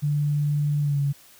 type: tone with pitch glide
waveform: sine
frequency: 146.83 to 141.34 Hz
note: D3 to C#3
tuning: 0 to +34 cents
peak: -20 dBFS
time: 0.02-1.13 s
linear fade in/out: 20 ms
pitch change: -66 cents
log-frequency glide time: 0.81-0.99 s
effects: white hiss -52 dBFS RMS until 1.39 s